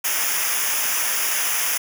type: noise with comb filter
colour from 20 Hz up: white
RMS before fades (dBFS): -22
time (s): 0.04-1.78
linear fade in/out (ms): 10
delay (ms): 0.24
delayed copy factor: -0.9
effects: none